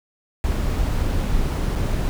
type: noise with dropouts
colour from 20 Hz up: brown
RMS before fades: -21 dBFS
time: 0.44-2.09 s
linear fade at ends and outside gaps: 0 ms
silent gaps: 1.753-1.759 s
effects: none